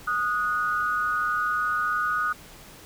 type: tone pair together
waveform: sine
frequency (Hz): 1237 / 1461.3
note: D#6 / F#6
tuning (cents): -10 / -22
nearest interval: minor third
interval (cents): 288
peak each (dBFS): -25 / -26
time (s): 0.07-2.33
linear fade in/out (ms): 10
effects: pink hiss -47 dBFS RMS until 2.85 s